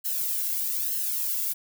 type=noise with flanger; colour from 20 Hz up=violet; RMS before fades=-28 dBFS; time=0.04-1.54 s; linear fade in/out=20 ms; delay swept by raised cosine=0.84 to 1.66 ms; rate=1.1 Hz; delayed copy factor=-0.7; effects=none